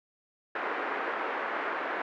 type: band-pass noise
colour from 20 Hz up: white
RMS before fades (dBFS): -33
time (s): 0.55-2.02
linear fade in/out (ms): 5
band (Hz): 310 to 1800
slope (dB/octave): 24
effects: none